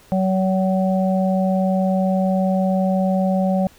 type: harmonic tone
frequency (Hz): 188.6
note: F#3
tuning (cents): +33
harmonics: 1 / 3 / 4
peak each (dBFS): -17 / -22 / -25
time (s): 0.12-3.67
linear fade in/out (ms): 0
effects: pink hiss -50 dBFS RMS until 3.78 s